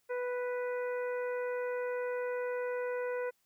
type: harmonic tone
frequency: 493.9 Hz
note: B4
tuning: in tune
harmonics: 1 / 2 / 3 / 4 / 5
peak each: -33 / -44 / -44 / -48 / -53 dBFS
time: 0.09-3.31 s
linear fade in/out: 20 ms
effects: white hiss -75 dBFS RMS until 3.45 s